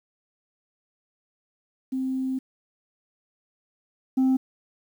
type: tone pair in turn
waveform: sine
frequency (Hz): 261.6 / 261.6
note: C4 / C4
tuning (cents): 0 / 0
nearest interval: unison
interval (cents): 0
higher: neither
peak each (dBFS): -24 / -15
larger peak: second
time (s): 1.92-2.39 / 4.17-4.37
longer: first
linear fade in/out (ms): 10
effects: tanh soft clip ceiling -17 dBFS + 9-bit